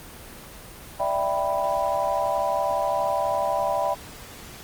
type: chord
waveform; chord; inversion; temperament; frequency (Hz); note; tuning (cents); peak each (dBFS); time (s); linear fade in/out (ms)
sine; E minor seventh; third; equal; 587.3 / 659.3 / 784 / 987.8; D5 / E5 / G5 / B5; 0 / 0 / 0 / 0; -27; 0.99-3.95; 20
effects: pink hiss -42 dBFS RMS until 4.63 s + Opus 24 kbps